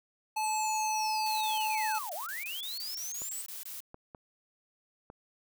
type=tone; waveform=square; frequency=865 Hz; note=A5; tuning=30 cents flat; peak=-30 dBFS; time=0.36-1.99 s; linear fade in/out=10 ms
type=linear two-way sweep; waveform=sine; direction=down then up; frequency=8200 to 572 to 8200 Hz; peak=-37 dBFS; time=0.43-3.42 s; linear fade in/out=10 ms; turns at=2.14 s
type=noise bursts; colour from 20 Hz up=blue; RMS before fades=-42 dBFS; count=15; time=1.26-3.804 s; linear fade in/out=2 ms; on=150 ms; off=21 ms
type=clicks; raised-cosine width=1 ms; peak=-32 dBFS; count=4; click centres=3.219 / 3.944 / 4.148 / 5.101 s
effects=none